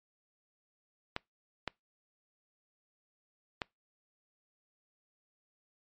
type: clicks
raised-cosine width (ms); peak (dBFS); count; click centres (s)
0.3; -17; 3; 1.164 / 1.677 / 3.618
effects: noise-tail reverb RT60 0.2 s tail -26 dB re dry + MP3 32 kbps